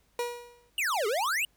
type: tone with exponential decay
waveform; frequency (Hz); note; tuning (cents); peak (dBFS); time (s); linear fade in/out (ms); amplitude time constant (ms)
30% pulse; 481; B4; -46; -24; 0.19-0.7; 2; 110
type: exponential two-way sweep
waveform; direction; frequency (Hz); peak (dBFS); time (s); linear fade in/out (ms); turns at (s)
square; down then up; 2976 to 392 to 2976; -27; 0.78-1.45; 2; 1.07
effects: added 50 Hz sine -69 dBFS peak until 1.56 s + pink hiss -69 dBFS RMS until 1.56 s